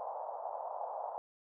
white band-pass noise, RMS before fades -41 dBFS, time 0-1.18 s, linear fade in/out 0 ms, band 570 to 920 Hz, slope 48 dB/octave, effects none

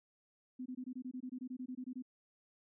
sine tone bursts, 253.9 Hz, B3, 48 cents sharp, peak -40 dBFS, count 16, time 0.59-2.024 s, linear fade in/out 10 ms, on 69 ms, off 22 ms, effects none

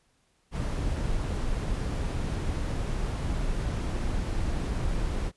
brown noise, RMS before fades -29 dBFS, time 0.51-5.32 s, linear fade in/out 50 ms, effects pink hiss -69 dBFS RMS until 5.36 s + resampled to 24000 Hz

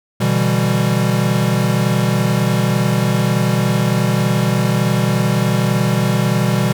square chord, E minor seventh, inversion second, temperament equal, 123.47 / 146.83 / 164.81 / 196 Hz, B2 / D3 / E3 / G3, 0 / 0 / 0 / 0 cents, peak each -18 / -23 / -21 / -19 dBFS, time 0.2-6.73 s, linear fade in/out 10 ms, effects none

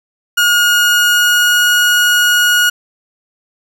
30% pulse tone with pitch glide, 1434 to 1446.5 Hz, F6 to F#6, +45 to -40 cents, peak -6 dBFS, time 0.37-2.7 s, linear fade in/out 10 ms, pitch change +15 cents, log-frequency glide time 0.55-1.69 s, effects 7-bit

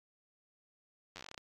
slowing click train, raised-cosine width 0.2 ms, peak -28 dBFS, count 12, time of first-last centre 1.16-1.378 s, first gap 10 ms, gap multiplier 1.13, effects AAC 32 kbps

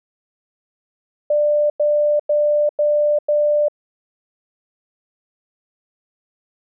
sine tone bursts, 593 Hz, D5, 17 cents sharp, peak -13 dBFS, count 5, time 1.3-3.684 s, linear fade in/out 5 ms, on 400 ms, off 96 ms, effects none

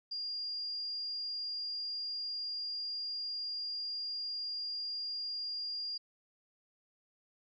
sine tone, 4813 Hz, D8, 42 cents sharp, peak -36 dBFS, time 0.11-5.98 s, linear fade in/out 10 ms, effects none

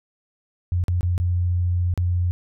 sine tone with dropouts, 88.6 Hz, F2, 25 cents sharp, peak -18 dBFS, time 0.72-2.31 s, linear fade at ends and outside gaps 0 ms, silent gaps 0.839-0.882 / 1.009-1.03 / 1.179-1.2 / 1.939-1.976 s, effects none

